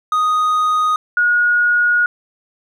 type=tone pair in turn; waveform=triangle / sine; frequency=1244.5 / 1445.2 Hz; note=D#6 / F#6; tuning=0 / -41 cents; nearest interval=minor third; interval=259 cents; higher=second; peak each=-11 dBFS; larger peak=neither; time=0.12-0.96 / 1.17-2.06 s; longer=second; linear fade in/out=2 ms; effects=none

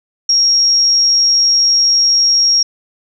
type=tone; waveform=sine; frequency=5588 Hz; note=F8; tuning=in tune; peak=-8 dBFS; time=0.29-2.63 s; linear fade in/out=5 ms; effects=none

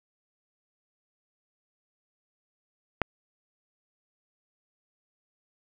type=click; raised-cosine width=0.5 ms; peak=-8 dBFS; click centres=3.017 s; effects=none

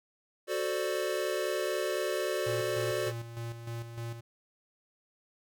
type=chord; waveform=square; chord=D dominant seventh; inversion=first; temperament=equal; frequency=370 / 440 / 523.3 / 587.3 Hz; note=F#4 / A4 / C5 / D5; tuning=0 / 0 / 0 / 0 cents; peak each=-35 / -37 / -38 / -35 dBFS; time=0.47-3.13 s; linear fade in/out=50 ms
type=tone with tremolo; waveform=square; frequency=116.54 Hz; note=A#2; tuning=in tune; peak=-36 dBFS; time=2.46-4.21 s; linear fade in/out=10 ms; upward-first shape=square; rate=3.3 Hz; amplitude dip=55%
effects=none

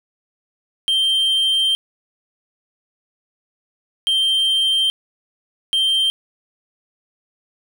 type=tone bursts at uneven times; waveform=triangle; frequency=3147 Hz; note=G7; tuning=6 cents sharp; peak=-13 dBFS; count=3; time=0.88-1.75 / 4.07-4.9 / 5.73-6.1 s; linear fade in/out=0 ms; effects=none

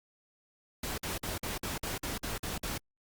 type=noise bursts; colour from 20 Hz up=pink; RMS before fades=-36 dBFS; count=10; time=0.83-2.78 s; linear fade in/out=5 ms; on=150 ms; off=50 ms; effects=Opus 48 kbps

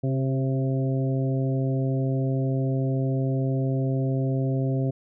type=harmonic tone with a mistuned harmonic; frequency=133.3 Hz; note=C3; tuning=33 cents sharp; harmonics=1 / 2 / 3 / 4 / 5; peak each=-23 / -29 / -33 / -35 / -37 dBFS; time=0.03-4.91 s; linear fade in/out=10 ms; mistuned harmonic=3; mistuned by=-19 cents; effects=none

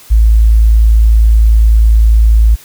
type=tone; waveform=sine; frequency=55 Hz; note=A1; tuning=in tune; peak=-3 dBFS; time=0.1-2.56 s; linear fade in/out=20 ms; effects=white hiss -38 dBFS RMS until 2.64 s

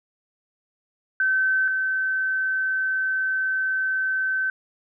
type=tone pair in turn; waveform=sine; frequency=1536 / 1536 Hz; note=G6 / G6; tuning=-36 / -36 cents; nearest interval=unison; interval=0 cents; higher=neither; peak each=-18 / -21 dBFS; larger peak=first; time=1.2-1.68 / 1.68-4.5 s; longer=second; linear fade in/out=2 ms; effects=none

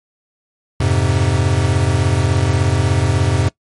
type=chord; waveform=square; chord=F minor; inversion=none; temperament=equal; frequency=87.31 / 103.83 / 130.81 Hz; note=F2 / Ab2 / C3; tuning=0 / 0 / 0 cents; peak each=-18 dBFS; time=0.8-3.49 s; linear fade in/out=5 ms; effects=noise-tail reverb RT60 0.1 s tail -21 dB re dry + MP3 48 kbps

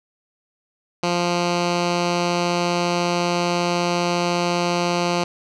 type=tone with low-pass filter; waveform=10% pulse; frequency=174.61 Hz; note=F3; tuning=in tune; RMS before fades=-21 dBFS; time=1.03-5.24 s; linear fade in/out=5 ms; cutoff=5200 Hz; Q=1.6; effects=none

